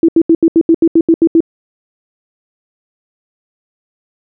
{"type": "tone bursts", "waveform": "sine", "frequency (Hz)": 329.6, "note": "E4", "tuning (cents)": 0, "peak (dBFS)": -4, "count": 11, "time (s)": [0.03, 1.405], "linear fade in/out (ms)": 2, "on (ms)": 55, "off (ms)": 77, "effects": []}